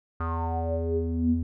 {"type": "tone with low-pass filter sweep", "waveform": "square", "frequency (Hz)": 82.7, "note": "E2", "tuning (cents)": 6, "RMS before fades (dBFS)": -27, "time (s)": [0.2, 1.43], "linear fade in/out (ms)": 5, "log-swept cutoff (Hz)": [1300, 200], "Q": 8.7, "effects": []}